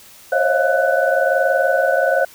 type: tone cluster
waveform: sine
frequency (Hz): 531 / 552 / 635 / 701 / 1493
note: C5 / C#5 / D#5 / F5 / F#6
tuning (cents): +25 / -7 / +35 / +6 / +15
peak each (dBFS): -20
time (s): 0.32-2.25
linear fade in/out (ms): 5
effects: white hiss -44 dBFS RMS until 2.34 s